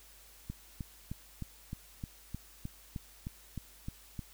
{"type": "click train", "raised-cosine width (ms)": 5, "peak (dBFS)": -26, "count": 13, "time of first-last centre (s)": [0.5, 4.192], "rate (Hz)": 3.25, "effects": ["added 50 Hz sine -61 dBFS peak until 4.33 s", "white hiss -58 dBFS RMS until 4.33 s"]}